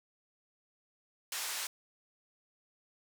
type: band-pass noise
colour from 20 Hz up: white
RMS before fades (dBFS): -38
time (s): 1.32-1.67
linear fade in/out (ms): 2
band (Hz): 790 to 9600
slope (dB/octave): 12
effects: none